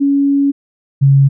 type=tone pair in turn; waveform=sine; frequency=280.1 / 137.92 Hz; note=C#4 / C#3; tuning=+18 / -8 cents; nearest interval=octave; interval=1226 cents; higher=first; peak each=-9 / -5 dBFS; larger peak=second; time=0-0.52 / 1.01-1.29 s; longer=first; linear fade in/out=20 ms; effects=none